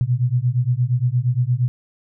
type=beating tone pair; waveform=sine; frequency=119.6 / 128.2 Hz; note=A#2 / C3; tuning=+45 / -35 cents; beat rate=8.6 Hz; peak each=-19 dBFS; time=0.01-1.68 s; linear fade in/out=0 ms; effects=none